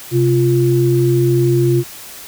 sine tone pair together, 130.81 / 347.8 Hz, C3 / F4, 0 / -7 cents, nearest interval octave + perfect fourth, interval 1693 cents, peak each -13 dBFS, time 0.11-1.84 s, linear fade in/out 50 ms, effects white hiss -34 dBFS RMS until 2.27 s

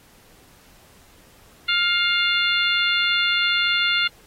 harmonic tone with a mistuned harmonic, 700 Hz, F5, 4 cents sharp, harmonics 2 / 3 / 4 / 5 / 6, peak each -23 / -24 / -23 / -24 / -29 dBFS, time 1.68-4.08 s, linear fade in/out 10 ms, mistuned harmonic 3, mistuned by +22 cents, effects pink hiss -53 dBFS RMS until 4.26 s + AAC 48 kbps

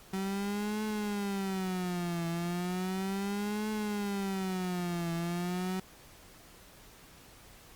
35% pulse tone with vibrato, 190 Hz, F#3, 46 cents sharp, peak -30 dBFS, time 0.13-5.8 s, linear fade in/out 5 ms, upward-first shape triangle, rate 0.35 Hz, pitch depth 220 cents each way, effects pink hiss -55 dBFS RMS until 7.75 s + Opus 48 kbps

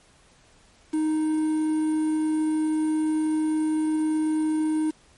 triangle tone with quantisation, 311.1 Hz, D#4, in tune, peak -19 dBFS, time 0.93-4.91 s, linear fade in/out 10 ms, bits 7, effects pink hiss -57 dBFS RMS until 5.17 s + MP3 48 kbps

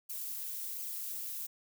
violet noise with flanger, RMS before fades -40 dBFS, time 0.09-1.47 s, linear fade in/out 10 ms, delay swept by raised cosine 0.54 to 5.34 ms, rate 1.4 Hz, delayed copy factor -0.8, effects none

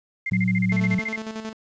sine tone bursts, 2100 Hz, C7, 6 cents sharp, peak -24 dBFS, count 13, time 0.26-1.162 s, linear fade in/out 5 ms, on 38 ms, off 34 ms
sine tone with vibrato, 113.7 Hz, A#2, 43 cents flat, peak -25 dBFS, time 0.31-0.96 s, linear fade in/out 10 ms, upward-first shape triangle, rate 7.7 Hz, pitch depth 44 cents each way
sine tone, 185 Hz, F#3, in tune, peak -20 dBFS, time 0.32-0.99 s, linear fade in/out 0 ms
sawtooth tone with tremolo, 220 Hz, A3, in tune, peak -25 dBFS, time 0.72-1.53 s, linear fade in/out 0 ms, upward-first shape square, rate 11 Hz, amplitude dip 55%
effects resampled to 16000 Hz + 9-bit

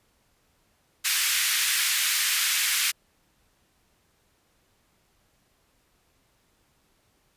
pink high-pass noise, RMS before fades -24 dBFS, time 1.04-2.92 s, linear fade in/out 20 ms, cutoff 1700 Hz, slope 24 dB/octave, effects pink hiss -67 dBFS RMS until 7.36 s + resampled to 32000 Hz

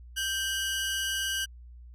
sawtooth tone pair together, 1568 / 2929 Hz, G6 / F#7, 0 / -18 cents, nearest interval major seventh, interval 1082 cents, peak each -28 dBFS, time 0.16-1.46 s, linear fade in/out 20 ms, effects added 60 Hz sine -45 dBFS peak until 1.94 s + resampled to 32000 Hz

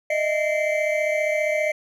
triangle tone cluster, 612 / 647 / 2086 / 2296 Hz, D#5 / E5 / C7 / D7, -29 / -32 / -6 / -40 cents, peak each -20 / -27 / -25 / -29 dBFS, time 0.1-1.72 s, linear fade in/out 5 ms, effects none

